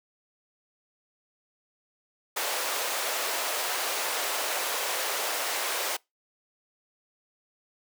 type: high-pass noise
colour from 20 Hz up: pink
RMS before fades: -30 dBFS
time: 2.36-5.97 s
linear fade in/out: 10 ms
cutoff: 480 Hz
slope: 24 dB/octave
effects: noise-tail reverb RT60 0.2 s tail -25 dB re dry